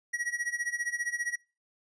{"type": "tone with tremolo", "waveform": "square", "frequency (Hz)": 1914, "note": "A#6", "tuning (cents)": 45, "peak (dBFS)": -28, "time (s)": [0.13, 1.36], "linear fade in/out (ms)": 10, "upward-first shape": "sine", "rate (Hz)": 15, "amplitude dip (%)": 85, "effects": ["noise-tail reverb RT60 0.3 s tail -25 dB re dry", "resampled to 22050 Hz"]}